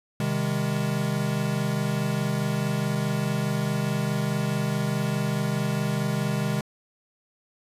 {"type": "chord", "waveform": "square", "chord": "Ab major", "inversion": "first", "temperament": "equal with one note detuned", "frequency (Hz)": [130.81, 155.56, 203.3], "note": ["C3", "Eb3", "Ab3"], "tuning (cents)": [0, 0, -37], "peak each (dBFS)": -29, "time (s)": [0.2, 6.61], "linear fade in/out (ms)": 2, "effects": ["resampled to 32000 Hz"]}